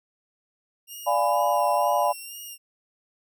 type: tone with vibrato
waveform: 5% pulse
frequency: 2794 Hz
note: F7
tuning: in tune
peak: -29 dBFS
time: 0.87-2.58 s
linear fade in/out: 50 ms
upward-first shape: sine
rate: 2.1 Hz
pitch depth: 42 cents each way
type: chord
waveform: sine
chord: D diminished seventh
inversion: none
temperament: equal with one note detuned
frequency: 587.3 / 698.5 / 830.6 / 998.1 Hz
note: D5 / F5 / Ab5 / Cb6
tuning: 0 / 0 / 0 / +18 cents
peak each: -25 dBFS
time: 1.06-2.13 s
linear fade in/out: 20 ms
effects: none